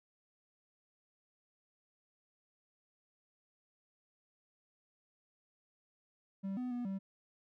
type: tone with pitch steps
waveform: triangle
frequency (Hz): 194.4 / 250 / 243.5 / 193.6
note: G3 / B3 / B3 / G3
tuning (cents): -14 / +21 / -24 / -21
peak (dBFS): -34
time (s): 6.43-6.99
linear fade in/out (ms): 20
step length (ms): 140
effects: none